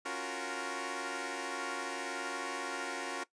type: chord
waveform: 10% pulse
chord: Gb major seventh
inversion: second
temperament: equal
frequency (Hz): 277.2 / 349.2 / 370 / 466.2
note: Db4 / F4 / Gb4 / Bb4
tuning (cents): 0 / 0 / 0 / 0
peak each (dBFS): -34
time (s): 0.05-3.24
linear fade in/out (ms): 10
effects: noise-tail reverb RT60 0.1 s tail -18 dB re dry + resampled to 22050 Hz